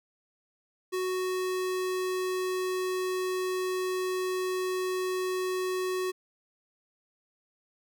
square tone, 370 Hz, F#4, in tune, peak -29 dBFS, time 0.92-6.12 s, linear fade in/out 20 ms, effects none

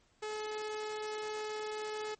sawtooth tone, 427.8 Hz, A4, 49 cents flat, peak -33 dBFS, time 0.22-2.15 s, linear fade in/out 10 ms, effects pink hiss -70 dBFS RMS until 2.19 s + MP3 32 kbps

